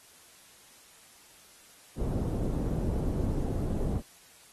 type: low-pass noise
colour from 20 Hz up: pink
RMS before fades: -30 dBFS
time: 1.96-4.02 s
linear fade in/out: 50 ms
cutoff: 370 Hz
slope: 12 dB/octave
effects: white hiss -56 dBFS RMS until 4.52 s + AAC 32 kbps